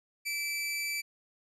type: tone with amplitude modulation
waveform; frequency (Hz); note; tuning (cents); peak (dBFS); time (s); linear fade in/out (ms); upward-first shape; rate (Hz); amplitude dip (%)
sawtooth; 2324; D7; -19; -27; 0.25-1.02; 20; sine; 297; 30
effects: resampled to 32000 Hz